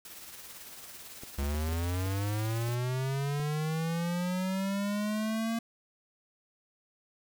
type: noise with tremolo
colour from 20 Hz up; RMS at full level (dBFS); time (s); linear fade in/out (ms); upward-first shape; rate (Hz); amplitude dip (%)
white; -45; 0.05-2.75; 2; triangle; 18; 45
type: clicks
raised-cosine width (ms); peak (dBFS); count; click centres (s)
2; -31; 8; 1.235 / 1.429 / 1.545 / 1.687 / 1.729 / 2.062 / 2.688 / 3.398
type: linear sweep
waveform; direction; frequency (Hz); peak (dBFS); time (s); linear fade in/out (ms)
square; up; 68.5 to 230.4; -30; 1.38-5.59; 5
effects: none